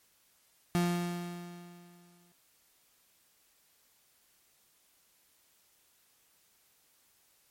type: tone with exponential decay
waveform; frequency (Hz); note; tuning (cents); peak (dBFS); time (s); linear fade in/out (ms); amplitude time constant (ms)
35% pulse; 174.61; F3; 0; -23; 0.75-2.32; 0; 340
effects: white hiss -68 dBFS RMS until 7.5 s + MP3 64 kbps